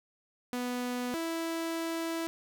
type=tone pair in turn; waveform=sawtooth; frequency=246.9 / 329.6 Hz; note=B3 / E4; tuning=0 / 0 cents; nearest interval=perfect fourth; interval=500 cents; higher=second; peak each=-28 dBFS; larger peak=neither; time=0.53-1.14 / 1.14-2.27 s; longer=second; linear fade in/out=0 ms; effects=none